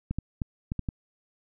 clicks, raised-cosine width 5 ms, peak -17 dBFS, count 6, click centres 0.11 / 0.186 / 0.418 / 0.719 / 0.793 / 0.888 s, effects none

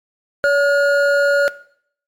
triangle tone pair together, 568 / 1432.4 Hz, C#5 / F6, +42 / +43 cents, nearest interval octave + major third, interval 1601 cents, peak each -12 dBFS, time 0.44-1.48 s, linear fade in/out 0 ms, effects noise-tail reverb RT60 0.6 s tail -18 dB re dry + MP3 96 kbps

